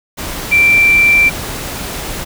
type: tone in noise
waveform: sine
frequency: 2349 Hz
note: D7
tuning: in tune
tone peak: -6 dBFS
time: 0.51-1.3 s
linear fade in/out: 20 ms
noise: pink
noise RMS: -23 dBFS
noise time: 0.17-2.25 s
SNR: +14 dB
effects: none